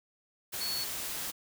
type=tone in noise; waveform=sine; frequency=4406 Hz; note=C#8; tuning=11 cents flat; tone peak=-33 dBFS; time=0.6-0.85 s; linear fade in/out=20 ms; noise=white; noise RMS=-37 dBFS; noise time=0.52-1.32 s; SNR=+1 dB; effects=none